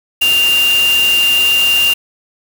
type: tone in noise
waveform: sine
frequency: 2794 Hz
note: F7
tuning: in tune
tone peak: -9 dBFS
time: 0.21-1.94 s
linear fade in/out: 10 ms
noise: white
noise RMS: -21 dBFS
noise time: 0.21-1.94 s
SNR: +9 dB
effects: none